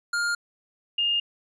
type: tone pair in turn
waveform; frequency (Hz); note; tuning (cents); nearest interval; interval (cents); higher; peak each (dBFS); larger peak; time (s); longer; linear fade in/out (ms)
square / sine; 1410 / 2827; F6 / F7; +16 / +20; octave; 1204; second; -24 / -21; second; 0.13-0.35 / 0.98-1.2; neither; 5
effects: resampled to 22050 Hz